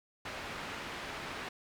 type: low-pass noise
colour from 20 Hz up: white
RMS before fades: -42 dBFS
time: 0.25-1.49 s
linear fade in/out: 5 ms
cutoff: 2300 Hz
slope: 12 dB/octave
effects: none